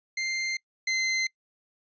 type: tone pair in turn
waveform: sawtooth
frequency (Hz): 2093 / 2069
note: C7 / C7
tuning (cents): 0 / -20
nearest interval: unison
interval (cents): 20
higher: first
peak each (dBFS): -24 / -21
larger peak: second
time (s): 0.17-0.57 / 0.87-1.27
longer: neither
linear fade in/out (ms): 5
effects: noise-tail reverb RT60 0.1 s tail -24 dB re dry + resampled to 16000 Hz